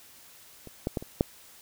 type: clicks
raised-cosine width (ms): 2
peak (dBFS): -29 / -14 / -15 / -26 / -8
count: 5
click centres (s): 0.673 / 0.871 / 0.972 / 1.025 / 1.209
effects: white hiss -53 dBFS RMS until 1.61 s